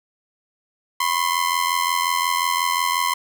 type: ring-modulated tone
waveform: sawtooth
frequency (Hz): 1036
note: C6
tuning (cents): -17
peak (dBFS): -12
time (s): 1-3.14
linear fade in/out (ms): 5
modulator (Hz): 42.8
effects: none